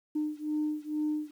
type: beating tone pair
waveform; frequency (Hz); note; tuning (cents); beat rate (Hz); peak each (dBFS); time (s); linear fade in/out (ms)
sine; 302.4 / 304.6; D#4 / D#4; -49 / -37; 2.2; -31 / -32; 0.15-1.31; 10
effects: tanh soft clip ceiling -23 dBFS + 10-bit